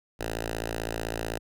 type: tone with notch filter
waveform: 5% pulse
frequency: 55.8 Hz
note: A1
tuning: 25 cents sharp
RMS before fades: -33 dBFS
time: 0.19-1.39 s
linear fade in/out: 20 ms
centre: 190 Hz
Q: 1.1
effects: none